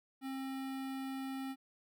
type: tone with notch filter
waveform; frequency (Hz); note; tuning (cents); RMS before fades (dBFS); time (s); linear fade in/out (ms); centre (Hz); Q
square; 267; C4; +35; -41; 0.21-1.56; 50; 6400; 1.5
effects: none